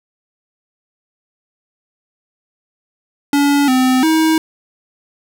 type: tone with pitch steps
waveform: square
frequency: 285 / 257.2 / 318.6 Hz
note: C#4 / C4 / D#4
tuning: +48 / -30 / +41 cents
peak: -11 dBFS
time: 3.33-4.38 s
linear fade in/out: 2 ms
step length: 350 ms
effects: none